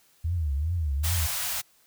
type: tone with vibrato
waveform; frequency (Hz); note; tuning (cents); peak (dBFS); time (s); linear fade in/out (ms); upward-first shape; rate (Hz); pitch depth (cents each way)
sine; 77.78; D#2; 0; -24; 0.24-1.27; 10; triangle; 2.5; 260
type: band-stop noise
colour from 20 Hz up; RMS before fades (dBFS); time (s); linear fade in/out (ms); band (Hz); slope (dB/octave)
white; -30; 1.03-1.62; 20; 150 to 600; 48
effects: white hiss -62 dBFS RMS until 1.86 s